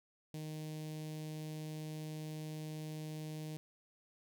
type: tone with notch filter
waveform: sawtooth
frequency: 154.9 Hz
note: D#3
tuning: 7 cents flat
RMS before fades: -44 dBFS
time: 0.34-3.57 s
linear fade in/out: 0 ms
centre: 1300 Hz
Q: 0.59
effects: none